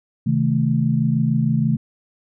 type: chord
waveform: sine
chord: A diminished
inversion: first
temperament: just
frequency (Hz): 132 / 158.4 / 220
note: C3 / Eb3 / A3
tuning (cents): +16 / +31 / 0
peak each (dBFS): -20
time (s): 0.26-1.77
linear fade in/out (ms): 10
effects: none